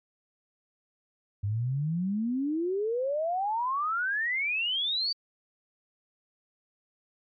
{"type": "exponential sweep", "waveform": "sine", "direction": "up", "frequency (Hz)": [97.8, 4664], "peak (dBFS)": -26, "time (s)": [1.43, 5.13], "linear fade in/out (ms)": 10, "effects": ["MP3 32 kbps"]}